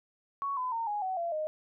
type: tone with pitch steps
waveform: sine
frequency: 1114 / 1009.8 / 915.4 / 829.8 / 752.1 / 681.8 / 618 Hz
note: C#6 / B5 / A#5 / G#5 / F#5 / F5 / D#5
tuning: +8 / +38 / -32 / -2 / +28 / -42 / -12 cents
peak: -30 dBFS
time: 0.42-1.47 s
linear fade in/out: 0 ms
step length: 150 ms
effects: none